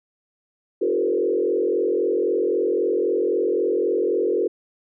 sine tone with frequency modulation, 415.3 Hz, G#4, in tune, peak -18 dBFS, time 0.81-4.48 s, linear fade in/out 10 ms, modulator 43.8 Hz, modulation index 1.8, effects none

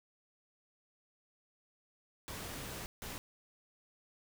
pink noise bursts at uneven times, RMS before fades -44 dBFS, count 2, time 2.28-2.86 / 3.02-3.18 s, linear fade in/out 0 ms, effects none

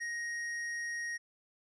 sine tone with hard clipping, 1875 Hz, A#6, 10 cents sharp, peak -37 dBFS, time 0-1.18 s, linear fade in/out 20 ms, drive 9 dB, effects resampled to 22050 Hz

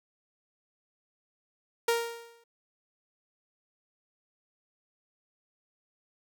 sawtooth tone with exponential decay, 466.2 Hz, A#4, in tune, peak -18 dBFS, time 1.88-2.44 s, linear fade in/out 5 ms, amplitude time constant 120 ms, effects none

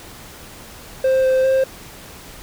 triangle tone with pitch steps, 525 / 521 / 529 Hz, C5 / C5 / C5, +6 / -7 / +19 cents, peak -11 dBFS, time 1.04-1.64 s, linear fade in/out 5 ms, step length 200 ms, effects pink hiss -39 dBFS RMS until 2.42 s

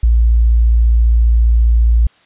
sine tone, 57.4 Hz, A#1, 26 cents flat, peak -7 dBFS, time 0.03-2.07 s, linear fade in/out 5 ms, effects white hiss -51 dBFS RMS until 2.25 s + resampled to 8000 Hz

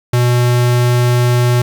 square tone, 122.2 Hz, B2, 18 cents flat, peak -10 dBFS, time 0.13-1.62 s, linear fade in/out 5 ms, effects 8-bit

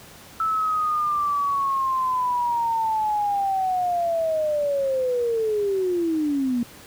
sine linear sweep, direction down, 1318.5 to 233.9 Hz, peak -20 dBFS, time 0.4-6.63 s, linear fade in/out 2 ms, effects pink hiss -45 dBFS RMS until 6.86 s + high-pass 60 Hz 12 dB/octave

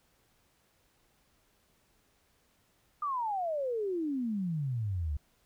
sine exponential sweep, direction down, 1226 to 69.3 Hz, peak -30 dBFS, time 3.02-5.17 s, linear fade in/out 5 ms, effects pink hiss -70 dBFS RMS until 5.45 s

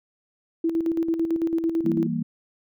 sine tone with tremolo, 329.6 Hz, E4, in tune, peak -19 dBFS, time 0.64-2.07 s, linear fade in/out 5 ms, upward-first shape square, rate 9 Hz, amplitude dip 55%
sine chord, E diminished, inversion none, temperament equal, 164.81 / 196 / 233.1 Hz, E3 / G3 / Bb3, 0 / 0 / 0 cents, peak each -28 / -31 / -26 dBFS, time 1.84-2.23 s, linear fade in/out 10 ms
effects none

